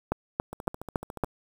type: two click trains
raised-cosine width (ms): 1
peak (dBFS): -11 / -23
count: 5 / 11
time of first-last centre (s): 0.12-1.237 / 0.53-1.244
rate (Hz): 3.58 / 14
effects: 7-bit